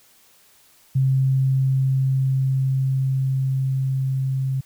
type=tone with level ramp; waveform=sine; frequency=133.1 Hz; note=C3; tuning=30 cents sharp; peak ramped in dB=-15 to -20 dBFS; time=0.95-4.61 s; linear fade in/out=10 ms; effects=white hiss -55 dBFS RMS until 4.65 s